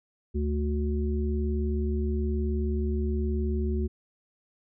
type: harmonic tone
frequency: 73.42 Hz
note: D2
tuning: in tune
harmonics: 1 / 3 / 5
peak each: -26 / -32 / -33 dBFS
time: 0.34-3.88 s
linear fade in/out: 20 ms
effects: none